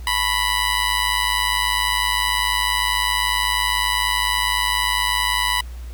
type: tone with amplitude modulation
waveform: 15% pulse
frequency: 987.8 Hz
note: B5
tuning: in tune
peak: -8 dBFS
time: 0.07-5.61 s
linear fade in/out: 2 ms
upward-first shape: sine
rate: 100 Hz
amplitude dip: 80%
effects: added 60 Hz sine -30 dBFS peak until 5.93 s + pink hiss -48 dBFS RMS until 5.93 s